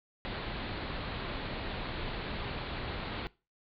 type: low-pass noise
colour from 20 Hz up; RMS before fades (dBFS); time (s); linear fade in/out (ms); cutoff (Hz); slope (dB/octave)
pink; -38; 0.25-3.27; 0; 4400; 96
effects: noise-tail reverb RT60 0.3 s tail -21 dB re dry